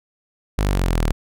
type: linear sweep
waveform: sawtooth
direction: down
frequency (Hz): 51.91 to 37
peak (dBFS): -13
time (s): 0.58-1.12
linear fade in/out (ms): 0
effects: none